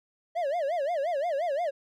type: tone with vibrato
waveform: triangle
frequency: 622.3 Hz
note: D#5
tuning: in tune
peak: -24 dBFS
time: 0.35-1.71 s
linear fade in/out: 20 ms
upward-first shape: sine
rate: 5.7 Hz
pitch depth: 240 cents each way
effects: none